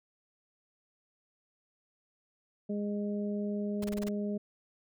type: harmonic tone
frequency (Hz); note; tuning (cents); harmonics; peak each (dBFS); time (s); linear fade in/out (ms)
205.8; G#3; -16; 1 / 2 / 3; -32 / -38 / -42; 2.69-4.38; 10
type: noise bursts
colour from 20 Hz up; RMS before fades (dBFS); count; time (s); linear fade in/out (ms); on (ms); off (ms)
pink; -42; 6; 3.82-4.088; 5; 23; 26
effects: none